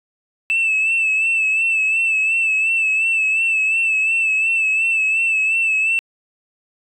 sine tone with vibrato, 2635 Hz, E7, 1 cent flat, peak -13 dBFS, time 0.5-5.99 s, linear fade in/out 0 ms, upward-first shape sine, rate 2.8 Hz, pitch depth 44 cents each way, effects tanh soft clip ceiling -12 dBFS

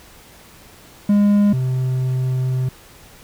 triangle tone pair in turn, 204.6 / 128.89 Hz, G#3 / C3, -26 / -26 cents, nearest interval minor sixth, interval 800 cents, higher first, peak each -9 / -15 dBFS, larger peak first, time 1.09-1.53 / 1.53-2.69 s, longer second, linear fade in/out 5 ms, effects pink hiss -45 dBFS RMS until 3.23 s

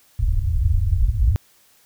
white low-pass noise, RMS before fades -18 dBFS, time 0.19-1.36 s, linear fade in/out 0 ms, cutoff 100 Hz, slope 48 dB/octave, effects white hiss -56 dBFS RMS until 1.85 s

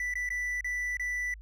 triangle tone with dropouts, 1975.5 Hz, B6, in tune, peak -28 dBFS, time 0-1.34 s, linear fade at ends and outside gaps 2 ms, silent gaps 0.139-0.154 / 0.29-0.303 / 0.609-0.644 / 0.97-0.996 s, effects added 52 Hz sine -44 dBFS peak until 1.41 s

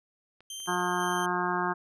clicks, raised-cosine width 0.3 ms, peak -39 dBFS, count 9, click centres 0.406 / 0.602 / 0.66 / 0.696 / 0.802 / 1.036 / 1.122 / 1.197 / 1.245 s
20% pulse tone with tremolo, 3136 Hz, G7, in tune, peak -32 dBFS, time 0.5-1.26 s, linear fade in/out 2 ms, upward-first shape square, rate 2 Hz, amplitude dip 35%
harmonic tone, 178.9 Hz, F3, 42 cents sharp, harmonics 1 / 2 / 4 / 5 / 6 / 7 / 8 / 9, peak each -36 / -33 / -35 / -33 / -33 / -35 / -38 / -35 dBFS, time 0.67-1.74 s, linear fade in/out 20 ms
effects resampled to 32000 Hz

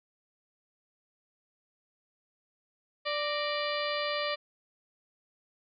harmonic tone with a mistuned harmonic, 588 Hz, D5, 2 cents sharp, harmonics 1 / 2 / 3 / 4 / 5 / 6 / 7 / 8, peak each -33 / -36 / -38 / -39 / -40 / -41 / -41 / -42 dBFS, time 3.05-4.36 s, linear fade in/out 20 ms, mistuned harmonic 3, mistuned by +87 cents, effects none

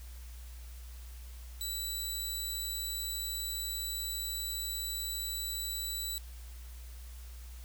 15% pulse tone, 3951 Hz, B7, in tune, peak -28 dBFS, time 1.61-6.18 s, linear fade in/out 0 ms, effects added 60 Hz sine -44 dBFS peak until 7.64 s + white hiss -57 dBFS RMS until 7.64 s

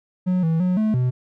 triangle tone with pitch steps, 182.7 / 162.5 / 182 / 216.5 / 125.8 Hz, F#3 / E3 / F#3 / A3 / B2, -22 / -24 / -28 / -28 / +32 cents, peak -15 dBFS, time 0.26-1.11 s, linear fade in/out 20 ms, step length 170 ms, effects none

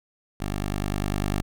10% pulse tone with level ramp, 50 Hz, G1, 35 cents sharp, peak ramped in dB -19 to -15 dBFS, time 0.4-1.42 s, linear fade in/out 5 ms, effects none

